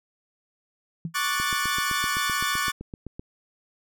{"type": "tone with exponential decay", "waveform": "sine", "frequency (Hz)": 164.81, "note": "E3", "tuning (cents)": 0, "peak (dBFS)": -24, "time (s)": [1.05, 1.15], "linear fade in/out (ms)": 2, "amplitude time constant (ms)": 20}
{"type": "chord", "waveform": "sawtooth", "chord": "D major seventh", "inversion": "third", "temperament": "equal with one note detuned", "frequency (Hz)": [1108.7, 1174.7, 1474, 1760], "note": ["C#6", "D6", "F#6", "A6"], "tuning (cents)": [0, 0, -7, 0], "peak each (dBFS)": -26, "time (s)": [1.14, 2.72], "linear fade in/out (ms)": 20}
{"type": "click train", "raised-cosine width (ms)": 3, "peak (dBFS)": -23, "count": 15, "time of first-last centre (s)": [1.4, 3.195], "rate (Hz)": 7.8}
{"effects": []}